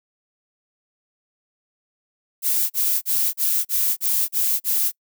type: noise bursts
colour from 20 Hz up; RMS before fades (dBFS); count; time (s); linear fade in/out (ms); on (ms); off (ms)
violet; -20; 8; 2.42-4.919; 50; 280; 37
effects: noise-tail reverb RT60 0.1 s tail -26 dB re dry